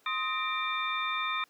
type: tone cluster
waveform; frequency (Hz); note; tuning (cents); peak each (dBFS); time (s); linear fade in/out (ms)
sine; 1048 / 1256 / 1834 / 2362 / 3608; C6 / D#6 / A#6 / D7 / A7; +2 / +16 / -29 / +9 / +43; -37 / -33 / -39 / -34 / -37; 0.06-1.44; 2
effects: pink hiss -65 dBFS RMS until 1.49 s + high-pass 300 Hz 12 dB/octave